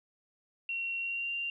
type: tone with pitch glide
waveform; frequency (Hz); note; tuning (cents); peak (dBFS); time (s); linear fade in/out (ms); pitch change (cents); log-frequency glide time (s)
sine; 2736 to 2776; F7 to F7; -36 to -11; -32; 0.69-1.5; 2; +25; 0.98-1.32
effects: 12-bit